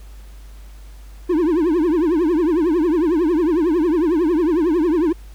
triangle tone with vibrato, 329.6 Hz, E4, in tune, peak -12 dBFS, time 1.29-5.13 s, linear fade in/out 10 ms, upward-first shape triangle, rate 11 Hz, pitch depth 220 cents each way, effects added 50 Hz sine -36 dBFS peak until 5.34 s + pink hiss -51 dBFS RMS until 5.34 s

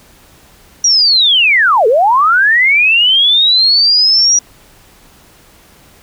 sine linear two-way sweep, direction down then up, 5810 to 415.3 to 5810 Hz, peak -6 dBFS, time 0.84-4.39 s, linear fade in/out 5 ms, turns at 1.87 s, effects pink hiss -44 dBFS RMS until 6.02 s

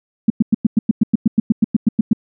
sine tone bursts, 220 Hz, A3, in tune, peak -7 dBFS, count 16, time 0.28-2.132 s, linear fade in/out 5 ms, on 22 ms, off 100 ms, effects none

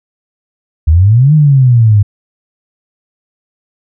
sine exponential two-way sweep, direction up then down, 73.42 to 156.6 to 99.8 Hz, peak -3 dBFS, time 0.87-2.03 s, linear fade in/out 10 ms, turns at 1.34 s, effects none

